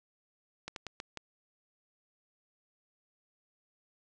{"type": "slowing click train", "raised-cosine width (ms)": 0.2, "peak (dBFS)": -22, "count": 5, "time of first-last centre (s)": [0.68, 1.173], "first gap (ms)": 82, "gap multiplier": 1.28, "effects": ["resampled to 22050 Hz"]}